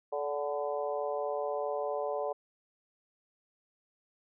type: harmonic tone with a mistuned harmonic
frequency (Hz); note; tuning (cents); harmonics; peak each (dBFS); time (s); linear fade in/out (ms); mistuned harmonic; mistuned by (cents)
144.6; D3; -27; 3 / 4 / 5 / 6 / 7; -36 / -34 / -38 / -44 / -42; 0.12-2.33; 10; 5; +40
effects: none